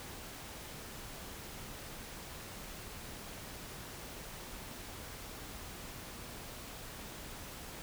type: silence
effects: pink hiss -47 dBFS RMS until 7.82 s